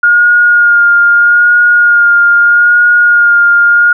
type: tone with vibrato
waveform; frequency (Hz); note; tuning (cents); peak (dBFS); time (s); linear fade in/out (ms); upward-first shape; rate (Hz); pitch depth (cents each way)
sine; 1422; F6; +31; -3; 0.03-3.93; 5; sine; 0.79; 19
effects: none